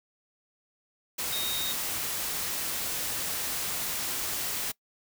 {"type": "tone in noise", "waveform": "sine", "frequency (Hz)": 3729, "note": "A#7", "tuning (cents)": 0, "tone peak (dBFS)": -31, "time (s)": [1.32, 1.73], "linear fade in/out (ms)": 10, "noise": "white", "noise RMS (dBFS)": -32, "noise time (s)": [1.18, 4.72], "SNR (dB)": -2, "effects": ["noise-tail reverb RT60 0.1 s tail -22 dB re dry"]}